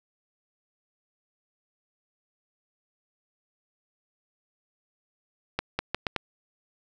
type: accelerating click train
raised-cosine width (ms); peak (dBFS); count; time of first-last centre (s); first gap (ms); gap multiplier
0.3; -10; 5; 5.59-6.163; 200; 0.78
effects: none